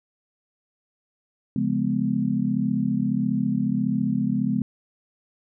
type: chord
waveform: sine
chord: C# dominant seventh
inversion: none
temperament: just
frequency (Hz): 138.59 / 173.24 / 207.9 / 249.5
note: C#3 / E#3 / G#3 / B3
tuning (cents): 0 / -14 / +2 / +18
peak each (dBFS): -29 / -29 / -24 / -25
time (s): 1.56-4.62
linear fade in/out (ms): 2
effects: none